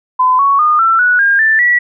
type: tone with pitch steps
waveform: sine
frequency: 1016 / 1114.4 / 1222.3 / 1340.6 / 1470.4 / 1612.8 / 1769 / 1940.2 Hz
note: B5 / C#6 / D#6 / E6 / F#6 / G6 / A6 / B6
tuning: +49 / +9 / -31 / +29 / -11 / +49 / +9 / -31 cents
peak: -7 dBFS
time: 0.19-1.79 s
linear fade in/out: 10 ms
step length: 200 ms
effects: none